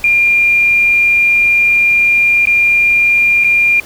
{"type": "tone with dropouts", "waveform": "sine", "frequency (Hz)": 2400, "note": "D7", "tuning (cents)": 37, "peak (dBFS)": -7, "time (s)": [0.04, 3.8], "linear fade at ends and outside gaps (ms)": 2, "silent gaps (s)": [[2.455, 2.471], [3.439, 3.444]], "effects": ["pink hiss -34 dBFS RMS until 3.85 s"]}